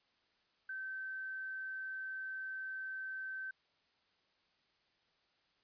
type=tone; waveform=sine; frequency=1544 Hz; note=G6; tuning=27 cents flat; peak=-40 dBFS; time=0.69-3.51 s; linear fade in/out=5 ms; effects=white hiss -75 dBFS RMS until 5.63 s + resampled to 11025 Hz